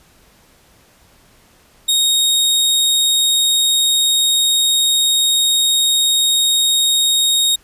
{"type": "tone", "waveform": "sawtooth", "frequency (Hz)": 3739, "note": "A#7", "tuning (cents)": 4, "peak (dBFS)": -9, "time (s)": [1.88, 7.56], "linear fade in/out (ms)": 10, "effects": ["pink hiss -51 dBFS RMS until 7.63 s", "resampled to 32000 Hz"]}